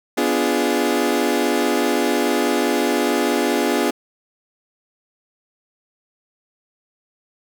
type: chord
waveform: 30% pulse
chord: B diminished seventh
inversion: none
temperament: equal with one note detuned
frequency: 248.9 / 293.7 / 349.2 / 415.3 Hz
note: B3 / D4 / F4 / Ab4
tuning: +14 / 0 / 0 / 0 cents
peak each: -20 dBFS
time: 0.17-3.91 s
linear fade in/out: 10 ms
effects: none